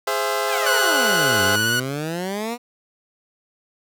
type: chord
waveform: 20% pulse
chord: Ab augmented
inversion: none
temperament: equal with one note detuned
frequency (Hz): 415.3 / 523.3 / 670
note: Ab4 / C5 / E5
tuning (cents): 0 / 0 / +28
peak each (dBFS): -20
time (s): 0.07-1.56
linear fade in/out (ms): 5
type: exponential two-way sweep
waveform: 15% pulse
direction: down then up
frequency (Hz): 920 to 92.5 to 246.4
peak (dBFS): -18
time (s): 0.47-2.58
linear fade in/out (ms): 50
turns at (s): 1.43
type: tone with vibrato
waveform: sawtooth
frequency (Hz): 1473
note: F#6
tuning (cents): -8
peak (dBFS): -15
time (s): 0.66-1.8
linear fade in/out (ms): 5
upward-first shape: triangle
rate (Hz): 15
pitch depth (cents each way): 22
effects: none